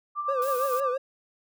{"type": "tone with tremolo", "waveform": "sine", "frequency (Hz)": 1179, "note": "D6", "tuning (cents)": 6, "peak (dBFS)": -24, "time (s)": [0.15, 0.97], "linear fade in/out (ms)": 50, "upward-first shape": "sine", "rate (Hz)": 8.8, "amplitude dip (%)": 60}
{"type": "tone with vibrato", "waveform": "triangle", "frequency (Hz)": 523.3, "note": "C5", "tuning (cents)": 0, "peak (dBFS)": -24, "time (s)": [0.28, 0.98], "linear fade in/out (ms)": 10, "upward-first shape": "triangle", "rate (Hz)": 6, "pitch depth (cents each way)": 130}
{"type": "noise", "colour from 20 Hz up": "blue", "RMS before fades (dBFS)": -40, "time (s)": [0.42, 0.8], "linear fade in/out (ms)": 0}
{"effects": []}